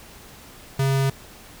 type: tone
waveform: square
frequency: 135.7 Hz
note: C#3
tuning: 36 cents flat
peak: -19 dBFS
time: 0.79-1.1 s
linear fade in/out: 5 ms
effects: pink hiss -45 dBFS RMS until 1.6 s